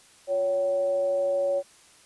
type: tone with frequency modulation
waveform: sine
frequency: 560 Hz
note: C#5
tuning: 18 cents sharp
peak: -22 dBFS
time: 0.27-1.63 s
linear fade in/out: 50 ms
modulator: 207 Hz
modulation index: 0.28
effects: white hiss -55 dBFS RMS until 2.05 s + resampled to 24000 Hz